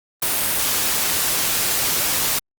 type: noise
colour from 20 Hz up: white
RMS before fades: -20 dBFS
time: 0.22-2.39 s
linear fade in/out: 5 ms
effects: Opus 32 kbps